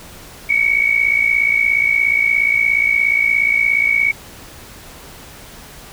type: tone pair together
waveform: sine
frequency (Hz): 2215 / 2272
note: C#7 / C#7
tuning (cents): -2 / +42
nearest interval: unison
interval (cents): 44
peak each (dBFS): -15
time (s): 0.49-4.12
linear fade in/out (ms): 10
effects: pink hiss -38 dBFS RMS until 5.92 s